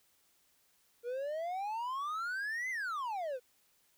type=exponential two-way sweep; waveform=triangle; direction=up then down; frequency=466.8 to 2093 to 477.6 Hz; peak=-33 dBFS; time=1.03-3.4 s; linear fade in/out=50 ms; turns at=2.7 s; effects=white hiss -71 dBFS RMS until 3.97 s